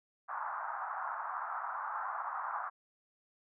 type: band-pass noise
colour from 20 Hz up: white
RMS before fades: -39 dBFS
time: 0.28-2.7 s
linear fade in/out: 20 ms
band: 760 to 1400 Hz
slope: 48 dB/octave
effects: none